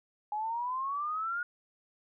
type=exponential sweep; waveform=sine; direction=up; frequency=830.6 to 1448 Hz; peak=-31 dBFS; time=0.32-1.43 s; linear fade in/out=2 ms; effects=none